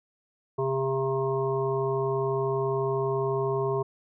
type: harmonic tone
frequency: 134 Hz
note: C3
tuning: 42 cents sharp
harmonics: 1 / 3 / 5 / 7 / 8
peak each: -31 / -26 / -35 / -36 / -35 dBFS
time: 0.58-3.83 s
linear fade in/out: 10 ms
effects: none